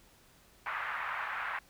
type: band-pass noise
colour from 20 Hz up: pink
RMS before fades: -37 dBFS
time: 0.66-1.59 s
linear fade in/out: 2 ms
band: 990 to 2000 Hz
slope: 24 dB/octave
effects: pink hiss -62 dBFS RMS until 1.69 s